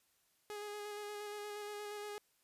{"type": "tone with vibrato", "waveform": "sawtooth", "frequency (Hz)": 415.3, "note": "G#4", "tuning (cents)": 0, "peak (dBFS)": -39, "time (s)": [0.5, 2.18], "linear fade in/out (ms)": 0, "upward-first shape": "square", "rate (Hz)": 8.5, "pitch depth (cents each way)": 14, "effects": ["white hiss -75 dBFS RMS until 2.43 s", "resampled to 32000 Hz"]}